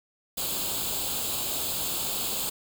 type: noise with comb filter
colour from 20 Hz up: white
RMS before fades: -30 dBFS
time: 0.37-2.5 s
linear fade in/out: 10 ms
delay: 0.26 ms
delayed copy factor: +0.75
effects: none